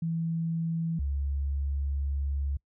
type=tone pair in turn; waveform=sine; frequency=164.81 / 69.86 Hz; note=E3 / C#2; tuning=0 / +14 cents; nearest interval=octave + minor third; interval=1486 cents; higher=first; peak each=-27 dBFS; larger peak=neither; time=0.02-0.99 / 0.99-2.57 s; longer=second; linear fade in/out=5 ms; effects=noise-tail reverb RT60 0.1 s tail -26 dB re dry